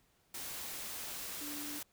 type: tone in noise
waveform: sine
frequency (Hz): 293.7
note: D4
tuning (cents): 0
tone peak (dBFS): -45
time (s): 1.41-1.79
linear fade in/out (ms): 5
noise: white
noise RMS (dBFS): -43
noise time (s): 0.34-1.83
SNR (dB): -5
effects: pink hiss -72 dBFS RMS until 1.92 s